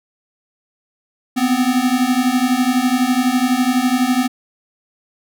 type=beating tone pair; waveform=square; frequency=246 / 258 Hz; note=B3 / C4; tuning=-7 / -24 cents; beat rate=12 Hz; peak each=-18 / -17 dBFS; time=1.36-4.28 s; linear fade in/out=20 ms; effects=none